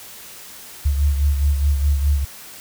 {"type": "beating tone pair", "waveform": "sine", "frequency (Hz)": [71, 75.8], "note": ["C#2", "D#2"], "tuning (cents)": [42, -45], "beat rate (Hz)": 4.8, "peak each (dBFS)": [-15, -24], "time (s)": [0.85, 2.25], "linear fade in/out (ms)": 10, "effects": ["white hiss -39 dBFS RMS until 2.6 s"]}